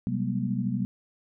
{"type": "tone cluster", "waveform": "sine", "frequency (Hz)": [127.7, 187.5, 200.8, 239.2], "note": ["C3", "F#3", "G3", "A#3"], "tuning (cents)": [-42, 23, 42, 45], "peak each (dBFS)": -31, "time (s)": [0.07, 0.85], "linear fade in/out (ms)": 0, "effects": []}